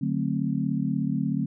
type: chord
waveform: sine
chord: D dominant seventh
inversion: none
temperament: just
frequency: 146.83 / 183.54 / 220.2 / 264.3 Hz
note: D3 / F#3 / A3 / C4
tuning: 0 / -14 / +2 / +18 cents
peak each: -29 dBFS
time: 0.01-1.46 s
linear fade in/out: 10 ms
effects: none